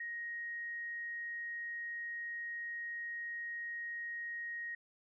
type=tone; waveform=sine; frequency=1877 Hz; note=A#6; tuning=11 cents sharp; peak=-39 dBFS; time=0-4.75 s; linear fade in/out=5 ms; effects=none